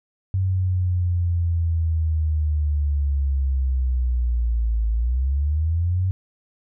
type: linear two-way sweep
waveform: sine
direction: down then up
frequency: 95 to 54.4 to 95 Hz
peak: -18 dBFS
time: 0.34-6.11 s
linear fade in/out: 0 ms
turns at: 4.9 s
effects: none